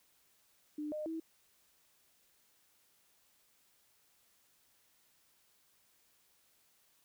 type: tone with pitch steps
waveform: sine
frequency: 299.8 / 610 / 323.9 Hz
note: D4 / D#5 / E4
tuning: +36 / -34 / -30 cents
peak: -37 dBFS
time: 0.78-1.2 s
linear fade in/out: 5 ms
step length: 140 ms
effects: white hiss -71 dBFS RMS until 7.04 s